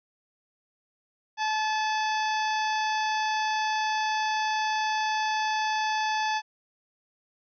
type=harmonic tone with a mistuned harmonic; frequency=864 Hz; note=A5; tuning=32 cents flat; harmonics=1 / 2 / 3 / 4 / 5 / 6 / 7; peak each=-26 / -32 / -36 / -38 / -40 / -42 / -43 dBFS; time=1.37-6.42 s; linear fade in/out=50 ms; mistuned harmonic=5; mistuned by=+100 cents; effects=none